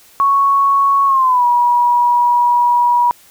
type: tone with pitch glide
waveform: sine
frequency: 1108.7 to 965.2 Hz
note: C#6 to B5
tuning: 0 to -40 cents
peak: -9 dBFS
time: 0.2-3.11 s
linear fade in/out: 0 ms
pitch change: -240 cents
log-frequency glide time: 1.06-1.45 s
effects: white hiss -46 dBFS RMS until 3.3 s